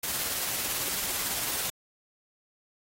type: noise with tremolo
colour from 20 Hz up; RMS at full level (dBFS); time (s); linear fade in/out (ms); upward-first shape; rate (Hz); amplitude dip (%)
white; -30; 0.03-1.7; 5; sine; 18; 25
effects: AAC 48 kbps